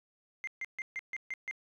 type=tone bursts; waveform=sine; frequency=2093 Hz; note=C7; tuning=in tune; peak=-33 dBFS; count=7; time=0.44-1.511 s; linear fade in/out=0 ms; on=33 ms; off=140 ms; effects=tanh soft clip ceiling -32 dBFS